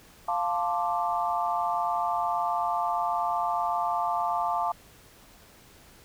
sine chord, D minor seventh, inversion first, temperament equal, 698.5 / 880 / 1046.5 / 1174.7 Hz, F5 / A5 / C6 / D6, 0 / 0 / 0 / 0 cents, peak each -29 / -29 / -34 / -31 dBFS, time 0.28-4.72 s, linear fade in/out 5 ms, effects pink hiss -54 dBFS RMS until 6.04 s

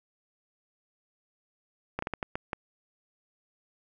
slowing click train, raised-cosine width 0.5 ms, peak -16 dBFS, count 7, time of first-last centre 1.99-2.532 s, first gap 34 ms, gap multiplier 1.39, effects none

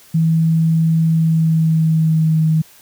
sine tone with pitch glide, 162.3 to 158.32 Hz, E3 to D#3, -27 to +30 cents, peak -11 dBFS, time 0.14-2.62 s, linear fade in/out 10 ms, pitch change -43 cents, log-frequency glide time 1.11-2.44 s, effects white hiss -46 dBFS RMS until 2.81 s

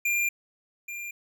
square tone pair in turn, 2394 / 2394 Hz, D7 / D7, +33 / +33 cents, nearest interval unison, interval 0 cents, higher neither, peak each -24 / -35 dBFS, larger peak first, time 0.05-0.29 / 0.88-1.11 s, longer first, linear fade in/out 5 ms, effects none

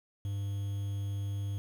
triangle tone with quantisation, 100.1 Hz, G2, 37 cents sharp, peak -30 dBFS, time 0.25-1.58 s, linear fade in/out 0 ms, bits 9, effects none

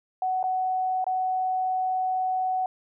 sine tone with dropouts, 746 Hz, F#5, 14 cents sharp, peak -23 dBFS, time 0.22-2.66 s, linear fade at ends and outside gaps 2 ms, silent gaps 0.429-0.439 / 1.043-1.066 s, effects none

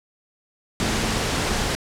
sine tone in noise, 220.5 Hz, A3, 4 cents sharp, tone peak -28 dBFS, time 0.8-1.17 s, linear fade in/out 0 ms, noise pink, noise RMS -23 dBFS, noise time 0.8-1.75 s, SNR -8 dB, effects low-pass 8000 Hz 12 dB/octave

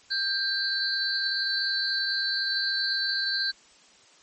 sine tone cluster, 1583 / 4095 / 4498 Hz, G6 / C8 / C#8, +17 / -38 / +24 cents, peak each -29 dBFS, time 0.1-3.52 s, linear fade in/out 20 ms, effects white hiss -56 dBFS RMS until 4.22 s + MP3 32 kbps

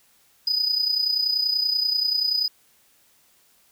triangle tone with amplitude modulation, 4978 Hz, D#8, in tune, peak -15 dBFS, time 0.47-2.48 s, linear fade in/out 5 ms, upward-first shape sine, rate 30.4 Hz, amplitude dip 70%, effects tanh soft clip ceiling -14 dBFS + white hiss -60 dBFS RMS until 3.71 s

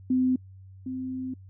sine tone pair in turn, 256 / 258.5 Hz, C4 / C4, -38 / -21 cents, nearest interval unison, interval 17 cents, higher second, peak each -20 / -30 dBFS, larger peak first, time 0.1-0.36 / 0.86-1.34 s, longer second, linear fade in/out 5 ms, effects noise-tail reverb RT60 0.1 s tail -25 dB re dry + added 95 Hz sine -45 dBFS peak until 1.49 s

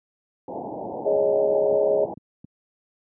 white low-pass noise, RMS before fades -32 dBFS, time 0.48-2.14 s, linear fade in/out 2 ms, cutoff 890 Hz, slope 96 dB/octave
sine chord, Ab suspended fourth, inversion none, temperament equal, 415.3 / 554.4 / 622.3 Hz, Ab4 / Db5 / Eb5, 0 / 0 / 0 cents, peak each -22 dBFS, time 1.05-2.06 s, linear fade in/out 20 ms
clicks, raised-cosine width 5 ms, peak -23 dBFS, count 5, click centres 1.507 / 1.727 / 2.053 / 2.175 / 2.445 s
effects high-pass 200 Hz 12 dB/octave

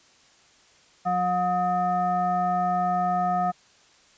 sine tone with frequency modulation, 720 Hz, F#5, 47 cents flat, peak -21 dBFS, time 1.05-3.52 s, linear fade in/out 20 ms, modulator 540 Hz, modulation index 0.78, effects white hiss -57 dBFS RMS until 4.17 s + resampled to 16000 Hz

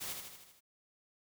white noise with echo, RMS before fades -41 dBFS, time 0-0.14 s, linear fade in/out 20 ms, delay 78 ms, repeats 6, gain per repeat -4 dB, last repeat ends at 0.608 s, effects none

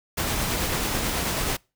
pink noise with tremolo, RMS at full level -25 dBFS, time 0.17-1.57 s, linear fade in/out 10 ms, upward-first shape triangle, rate 9.2 Hz, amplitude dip 25%, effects noise-tail reverb RT60 0.3 s tail -26 dB re dry

